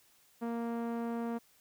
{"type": "tone with low-pass filter", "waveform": "sawtooth", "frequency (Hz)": 233.1, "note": "A#3", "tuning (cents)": 0, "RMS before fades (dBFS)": -36, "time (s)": [0.41, 1.39], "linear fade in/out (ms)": 20, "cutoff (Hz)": 1100, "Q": 0.79, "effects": ["white hiss -66 dBFS RMS until 1.6 s"]}